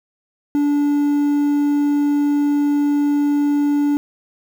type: tone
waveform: triangle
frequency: 289.8 Hz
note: D4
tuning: 23 cents flat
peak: -12 dBFS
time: 0.55-3.97 s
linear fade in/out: 0 ms
effects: 7-bit